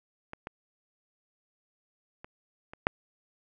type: clicks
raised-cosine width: 0.5 ms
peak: -24 / -22 / -28 / -28 / -7 dBFS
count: 5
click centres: 0.334 / 0.471 / 2.245 / 2.735 / 2.869 s
effects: none